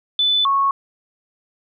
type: tone pair in turn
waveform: sine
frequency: 3499 / 1102.1 Hz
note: A7 / C#6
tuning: -10 / -10 cents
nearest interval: octave + minor sixth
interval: 2000 cents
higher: first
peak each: -14 dBFS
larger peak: neither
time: 0.19-0.45 / 0.45-0.71 s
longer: neither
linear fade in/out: 2 ms
effects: none